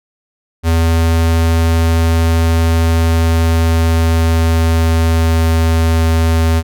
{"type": "tone with pitch glide", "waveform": "square", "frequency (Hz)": [82.41, 81.7], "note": ["E2", "E2"], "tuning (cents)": [0, -15], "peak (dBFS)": -10, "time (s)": [0.63, 6.63], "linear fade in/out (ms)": 50, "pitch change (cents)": -15, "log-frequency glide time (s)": [2.85, 6], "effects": []}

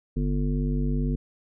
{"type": "harmonic tone", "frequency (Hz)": 49, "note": "G1", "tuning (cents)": 0, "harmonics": [1, 3, 5, 7, 9], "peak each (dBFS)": [-25, -28, -29, -39, -39], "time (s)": [0.16, 1.16], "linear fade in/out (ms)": 10, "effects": []}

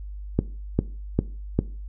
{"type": "click train", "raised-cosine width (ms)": 3, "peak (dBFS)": -6, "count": 4, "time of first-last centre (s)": [0.39, 1.59], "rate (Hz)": 2.5, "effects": ["noise-tail reverb RT60 0.4 s tail -18 dB re dry", "added 50 Hz sine -33 dBFS peak until 1.88 s"]}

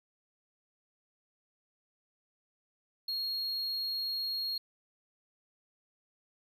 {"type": "tone", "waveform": "triangle", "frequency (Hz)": 4282, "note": "C8", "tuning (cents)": 39, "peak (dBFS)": -31, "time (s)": [3.08, 4.58], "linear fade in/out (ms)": 5, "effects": []}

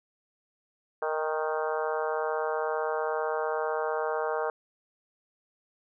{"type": "harmonic tone with a mistuned harmonic", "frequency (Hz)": 155.56, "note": "D#3", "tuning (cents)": 0, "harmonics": [3, 4, 5, 6, 7, 8, 9, 10], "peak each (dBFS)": [-31, -33, -35, -37, -38, -39, -40, -41], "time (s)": [1.02, 4.5], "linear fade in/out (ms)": 2, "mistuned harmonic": 5, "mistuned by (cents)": 29, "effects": []}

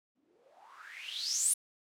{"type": "noise with low-pass filter sweep", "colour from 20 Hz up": "violet", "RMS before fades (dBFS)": -37, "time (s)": [0.15, 1.54], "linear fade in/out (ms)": 10, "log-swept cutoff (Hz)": [230, 10000], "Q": 9.3, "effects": []}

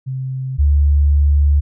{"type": "tone pair in turn", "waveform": "sine", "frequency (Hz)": [131.3, 72.3], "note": ["C3", "D2"], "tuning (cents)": [6, -27], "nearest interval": "minor seventh", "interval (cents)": 1033, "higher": "first", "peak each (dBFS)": [-20, -9], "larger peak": "second", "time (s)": [[0.06, 0.58], [0.58, 1.61]], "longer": "second", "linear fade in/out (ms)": 20, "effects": []}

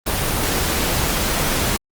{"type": "noise", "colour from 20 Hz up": "pink", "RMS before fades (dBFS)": -20, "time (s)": [0.06, 1.77], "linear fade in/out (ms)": 10, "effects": ["Opus 24 kbps"]}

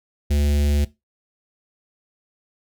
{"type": "tone with notch filter", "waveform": "square", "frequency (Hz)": 72.5, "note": "D2", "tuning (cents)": -22, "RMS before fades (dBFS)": -19, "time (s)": [0.3, 0.85], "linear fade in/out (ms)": 10, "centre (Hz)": 1100, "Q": 0.53, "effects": ["noise-tail reverb RT60 0.2 s tail -17 dB re dry"]}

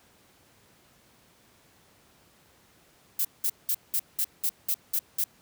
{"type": "noise bursts", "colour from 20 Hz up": "violet", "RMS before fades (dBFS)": -26, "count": 9, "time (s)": [3.19, 5.241], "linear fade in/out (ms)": 5, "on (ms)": 59, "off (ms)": 190, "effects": ["pink hiss -60 dBFS RMS until 5.41 s", "high-pass 80 Hz 12 dB/octave"]}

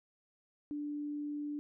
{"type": "tone", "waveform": "sine", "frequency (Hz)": 293.7, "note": "D4", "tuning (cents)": 0, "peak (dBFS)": -36, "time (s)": [0.71, 1.59], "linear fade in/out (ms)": 0, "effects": []}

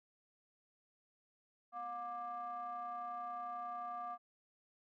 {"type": "ring-modulated tone", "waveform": "triangle", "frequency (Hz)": 233.1, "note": "A#3", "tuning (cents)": 0, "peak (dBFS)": -36, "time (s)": [1.72, 4.18], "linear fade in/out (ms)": 50, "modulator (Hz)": 948, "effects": []}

